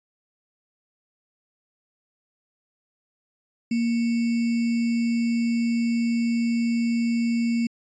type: tone with sample-and-hold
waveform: sine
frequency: 233.1 Hz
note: A#3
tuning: in tune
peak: -20 dBFS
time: 3.71-7.67 s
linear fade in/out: 5 ms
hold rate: 2450 Hz
effects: resampled to 16000 Hz